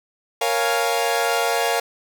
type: chord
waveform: sawtooth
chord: Bb minor seventh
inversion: none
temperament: equal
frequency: 466.2 / 554.4 / 698.5 / 830.6 Hz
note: Bb4 / Db5 / F5 / Ab5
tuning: 0 / 0 / 0 / 0 cents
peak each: -20 / -22 / -19 / -22 dBFS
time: 0.41-1.8 s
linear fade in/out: 5 ms
effects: none